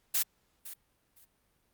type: noise with echo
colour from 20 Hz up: blue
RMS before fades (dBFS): -28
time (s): 0.14-0.23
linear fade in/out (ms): 10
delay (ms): 510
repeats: 2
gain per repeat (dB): -15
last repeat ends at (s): 1.25
effects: pink hiss -73 dBFS RMS until 1.73 s + Opus 48 kbps